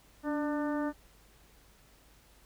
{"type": "harmonic tone with a mistuned harmonic", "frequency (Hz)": 298.5, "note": "D4", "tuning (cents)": 28, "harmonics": [1, 2, 3, 4, 5, 6], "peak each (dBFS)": [-31, -37, -41, -43, -45, -47], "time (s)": [0.23, 0.93], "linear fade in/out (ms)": 50, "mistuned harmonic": 1, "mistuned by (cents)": -46, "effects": ["added 50 Hz sine -62 dBFS peak until 2.45 s", "pink hiss -62 dBFS RMS until 2.45 s"]}